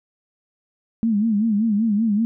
sine tone with vibrato, 215.6 Hz, A3, 35 cents flat, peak -16 dBFS, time 1.03-2.25 s, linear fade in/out 0 ms, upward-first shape sine, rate 5.2 Hz, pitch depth 120 cents each way, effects none

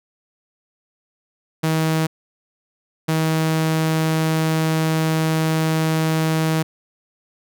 sawtooth tone bursts at uneven times, 159.3 Hz, D#3, 41 cents sharp, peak -13 dBFS, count 2, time 1.63-2.07 / 3.08-6.63 s, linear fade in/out 10 ms, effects none

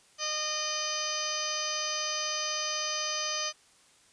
harmonic tone, 612 Hz, D#5, 29 cents flat, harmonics 1 / 2 / 3 / 4 / 5 / 6 / 7 / 8 / 9 / 10, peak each -40 / -38 / -42 / -41 / -38 / -46 / -43 / -36 / -46 / -35 dBFS, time 0.18-3.53 s, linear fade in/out 50 ms, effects white hiss -61 dBFS RMS until 4.12 s + resampled to 22050 Hz

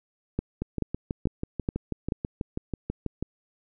two click trains, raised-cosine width 3 ms, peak -13 / -16 dBFS, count 5 / 17, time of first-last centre 0.39-2.122 / 0.62-3.226 s, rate 2.31 / 6.14 Hz, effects none

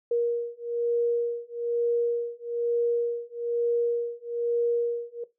sine beating tone pair, 472.2 / 473.3 Hz, A#4 / A#4, +22 / +26 cents, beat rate 1.1 Hz, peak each -27 dBFS, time 0.11-5.24 s, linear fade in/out 5 ms, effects noise-tail reverb RT60 0.2 s tail -17 dB re dry

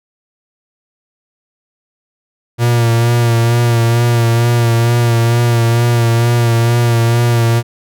45% pulse tone with vibrato, 117.6 Hz, A#2, 16 cents sharp, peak -9 dBFS, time 2.58-7.63 s, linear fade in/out 50 ms, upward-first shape sine, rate 2.2 Hz, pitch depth 29 cents each way, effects none

